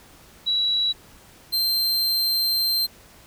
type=tone pair in turn; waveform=sine / 45% pulse; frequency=3911 / 4144 Hz; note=B7 / C8; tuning=-18 / -17 cents; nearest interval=minor second; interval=101 cents; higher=second; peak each=-19 dBFS; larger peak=neither; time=0.46-0.93 / 1.52-2.87 s; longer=second; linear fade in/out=20 ms; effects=pink hiss -50 dBFS RMS until 3.26 s